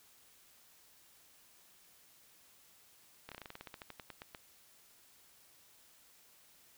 slowing click train, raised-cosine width 0.3 ms, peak -30 dBFS, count 17, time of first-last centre 3.29-4.348 s, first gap 27 ms, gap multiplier 1.11, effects white hiss -64 dBFS RMS until 6.77 s

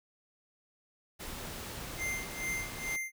pink noise, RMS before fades -42 dBFS, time 1.19-2.97 s, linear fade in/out 20 ms
square tone with tremolo, 2093 Hz, C7, in tune, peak -33 dBFS, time 1.97-3.12 s, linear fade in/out 50 ms, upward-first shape sine, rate 2.3 Hz, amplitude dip 90%
effects none

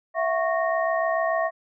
sine tone cluster, 659 / 726 / 1103 / 1852 Hz, E5 / F#5 / C#6 / A#6, -1 / -33 / -9 / -12 cents, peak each -23 / -30 / -28 / -30 dBFS, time 0.14-1.51 s, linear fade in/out 50 ms, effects none

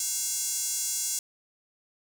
square tone with high-pass filter, 306.2 Hz, D#4, 28 cents flat, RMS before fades -30 dBFS, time 0-1.19 s, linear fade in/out 2 ms, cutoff 6800 Hz, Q 2.6, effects none

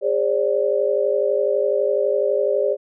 sine tone cluster, 408 / 536 / 588 Hz, G#4 / C5 / D5, -31 / +42 / +2 cents, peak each -21 dBFS, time 0.01-2.77 s, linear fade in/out 50 ms, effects none

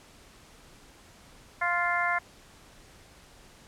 harmonic tone, 349.2 Hz, F4, in tune, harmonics 2 / 3 / 4 / 5 / 6, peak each -31 / -31 / -31 / -31 / -31 dBFS, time 1.61-2.19 s, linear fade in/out 10 ms, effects pink hiss -54 dBFS RMS until 3.67 s + low-pass 10000 Hz 12 dB/octave

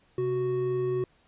triangle tone pair together, 131.13 / 370 Hz, C3 / F#4, +4 / 0 cents, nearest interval octave + tritone, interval 1796 cents, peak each -31 / -24 dBFS, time 0.18-1.04 s, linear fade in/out 2 ms, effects pink hiss -64 dBFS RMS until 1.27 s + resampled to 8000 Hz

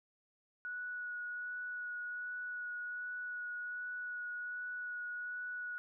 sine tone with vibrato, 1465 Hz, F#6, 18 cents flat, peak -39 dBFS, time 0.65-5.78 s, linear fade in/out 0 ms, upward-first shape sine, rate 1.3 Hz, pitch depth 11 cents each way, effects none

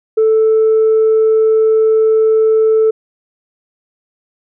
sine tone, 440 Hz, A4, in tune, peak -6 dBFS, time 0.17-2.91 s, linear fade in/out 10 ms, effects tanh soft clip ceiling -5 dBFS

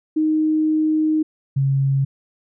sine tone pair in turn, 311.1 / 136.59 Hz, D#4 / C#3, 0 / -25 cents, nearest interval octave + major second, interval 1425 cents, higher first, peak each -15 dBFS, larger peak neither, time 0.16-1.23 / 1.56-2.05 s, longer first, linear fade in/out 10 ms, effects none

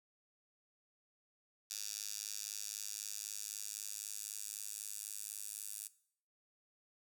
10% pulse tone with high-pass filter sweep, 103.9 Hz, G#2, 1 cent sharp, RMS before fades -45 dBFS, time 1.7-5.88 s, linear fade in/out 10 ms, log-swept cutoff 5700 to 8600 Hz, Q 1.8, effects noise-tail reverb RT60 0.6 s tail -19 dB re dry

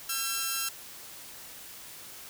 5% pulse tone pair together, 1348.8 / 1604 Hz, E6 / G6, +39 / +39 cents, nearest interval minor third, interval 300 cents, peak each -19 / -24 dBFS, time 0.09-0.69 s, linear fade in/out 5 ms, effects white hiss -46 dBFS RMS until 2.29 s

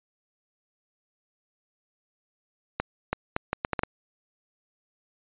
accelerating click train, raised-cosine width 0.5 ms, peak -10 dBFS, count 8, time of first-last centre 2.8-3.834 s, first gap 330 ms, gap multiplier 0.71, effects resampled to 8000 Hz

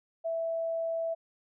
sine tone, 659.3 Hz, E5, in tune, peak -29 dBFS, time 0.24-1.15 s, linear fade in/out 20 ms, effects none

